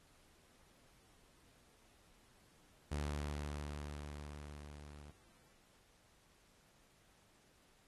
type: tone with level ramp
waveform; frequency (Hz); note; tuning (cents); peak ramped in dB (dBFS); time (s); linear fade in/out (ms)
sawtooth; 73.42; D2; 0; -33 to -49; 2.91-5.11; 10
effects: pink hiss -69 dBFS RMS until 7.87 s + AAC 32 kbps